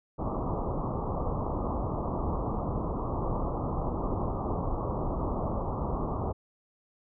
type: low-pass noise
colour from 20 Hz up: pink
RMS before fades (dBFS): -31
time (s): 0.18-6.33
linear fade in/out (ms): 20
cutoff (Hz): 1200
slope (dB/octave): 96
effects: none